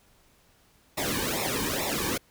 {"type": "noise with flanger", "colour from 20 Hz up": "pink", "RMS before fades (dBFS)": -29, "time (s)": [0.97, 2.18], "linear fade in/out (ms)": 10, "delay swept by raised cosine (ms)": [0.64, 1.52], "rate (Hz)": 2.3, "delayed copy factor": -0.9, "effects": ["pink hiss -62 dBFS RMS until 2.3 s"]}